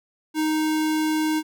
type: tone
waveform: square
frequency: 311.1 Hz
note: D#4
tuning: in tune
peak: -21 dBFS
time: 0.34-1.43 s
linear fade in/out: 50 ms
effects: none